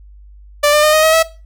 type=tone with pitch steps; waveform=sawtooth; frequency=587 / 599 / 611.2 / 623.7 / 636.4 / 649.4 Hz; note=D5 / D5 / D#5 / D#5 / D#5 / E5; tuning=-1 / +34 / -31 / +4 / +39 / -26 cents; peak=-5 dBFS; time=0.63-1.23 s; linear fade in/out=10 ms; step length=100 ms; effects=noise-tail reverb RT60 0.3 s tail -18 dB re dry + added 50 Hz sine -37 dBFS peak until 1.45 s